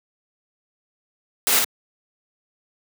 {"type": "noise with echo", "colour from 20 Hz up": "white", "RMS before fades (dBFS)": -19, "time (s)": [1.47, 1.59], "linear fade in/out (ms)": 0, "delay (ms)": 54, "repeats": 1, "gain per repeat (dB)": -2, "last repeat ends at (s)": 1.644, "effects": ["high-pass 200 Hz 12 dB/octave"]}